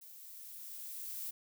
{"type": "noise with level ramp", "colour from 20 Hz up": "violet", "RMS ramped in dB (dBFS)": [-54, -41], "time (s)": [0.01, 1.31], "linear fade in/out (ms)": 10, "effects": []}